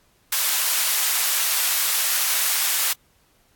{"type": "high-pass noise", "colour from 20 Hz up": "white", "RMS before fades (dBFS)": -21, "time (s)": [0.32, 2.93], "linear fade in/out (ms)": 5, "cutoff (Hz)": 1000, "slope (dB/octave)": 12, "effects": ["pink hiss -61 dBFS RMS until 3.55 s", "AAC 64 kbps"]}